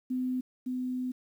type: tone pair in turn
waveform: sine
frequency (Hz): 254.4 / 253.2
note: C4 / B3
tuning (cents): -48 / +43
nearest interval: unison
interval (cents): 9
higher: first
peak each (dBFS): -28 / -30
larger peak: first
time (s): 0.1-0.41 / 0.66-1.12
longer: second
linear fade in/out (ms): 10
effects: 10-bit